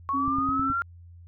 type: linear sweep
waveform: sine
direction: up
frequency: 1095 to 1396.9 Hz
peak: -24 dBFS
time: 0.09-0.82 s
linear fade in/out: 0 ms
type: tone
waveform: sine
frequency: 271.2 Hz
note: C#4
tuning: 38 cents flat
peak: -28 dBFS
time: 0.13-0.73 s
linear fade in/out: 20 ms
type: click train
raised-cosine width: 5 ms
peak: -23 dBFS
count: 5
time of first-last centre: 0.28-0.701 s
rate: 9.51 Hz
effects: added 86 Hz sine -45 dBFS peak until 1.27 s